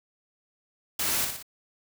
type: noise with echo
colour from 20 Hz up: white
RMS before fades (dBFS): -28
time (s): 0.99-1.25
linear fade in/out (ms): 5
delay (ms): 59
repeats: 3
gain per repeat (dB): -5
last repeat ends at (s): 1.427
effects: none